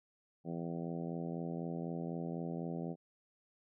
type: harmonic tone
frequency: 84 Hz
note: E2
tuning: 33 cents sharp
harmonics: 2 / 3 / 4 / 5 / 6 / 7 / 8 / 9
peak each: -40 / -44 / -46 / -48 / -50 / -51 / -52 / -53 dBFS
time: 0.44-2.96 s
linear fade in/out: 50 ms
effects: none